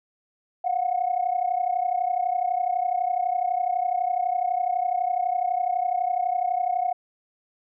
sine tone pair together, 708 / 740 Hz, F5 / F#5, +23 / 0 cents, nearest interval minor second, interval 77 cents, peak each -24 dBFS, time 0.64-6.93 s, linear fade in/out 10 ms, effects tanh soft clip ceiling -14 dBFS

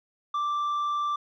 sine tone with tanh clipping, 1174.7 Hz, D6, in tune, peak -26 dBFS, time 0.34-1.16 s, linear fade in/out 5 ms, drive 4 dB, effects none

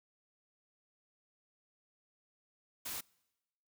white noise, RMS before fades -41 dBFS, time 2.85-3.01 s, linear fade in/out 10 ms, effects noise-tail reverb RT60 1.0 s tail -26 dB re dry

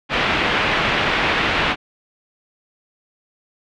white low-pass noise, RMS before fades -19 dBFS, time 0.09-1.76 s, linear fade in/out 50 ms, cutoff 2900 Hz, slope 24 dB/octave, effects none

